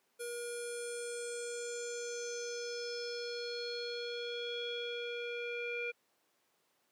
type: tone with low-pass filter sweep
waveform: square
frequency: 477.3 Hz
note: A#4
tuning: 41 cents sharp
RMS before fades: -40 dBFS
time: 0.19-5.92 s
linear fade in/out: 20 ms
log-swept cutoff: 11000 to 2400 Hz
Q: 6
effects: pink hiss -75 dBFS RMS until 6.91 s + high-pass 300 Hz 12 dB/octave